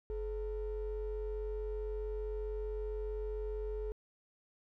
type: ring-modulated tone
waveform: triangle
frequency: 236.7 Hz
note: A#3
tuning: 27 cents sharp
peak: -30 dBFS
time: 0.1-3.92 s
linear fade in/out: 0 ms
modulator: 189 Hz
effects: tanh soft clip ceiling -28 dBFS